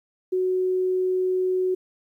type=tone; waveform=sine; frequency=370 Hz; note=F#4; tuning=in tune; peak=-20 dBFS; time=0.32-1.75 s; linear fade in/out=10 ms; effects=10-bit